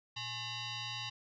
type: tone with frequency modulation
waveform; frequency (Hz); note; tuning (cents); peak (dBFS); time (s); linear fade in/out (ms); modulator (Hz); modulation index
sine; 116.7; A#2; +2; -38; 0.16-1.1; 10; 958; 4.6
effects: none